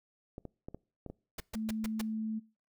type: clicks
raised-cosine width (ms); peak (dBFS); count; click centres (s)
2; -29; 6; 0.381 / 0.453 / 0.685 / 0.746 / 1.063 / 1.1
type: noise bursts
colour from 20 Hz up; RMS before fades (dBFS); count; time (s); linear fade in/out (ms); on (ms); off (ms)
pink; -39; 5; 1.38-2.015; 5; 23; 130
type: tone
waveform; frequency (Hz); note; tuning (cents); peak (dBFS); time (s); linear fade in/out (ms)
sine; 219.1; A3; -7; -33; 1.54-2.4; 20
effects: noise-tail reverb RT60 0.4 s tail -25 dB re dry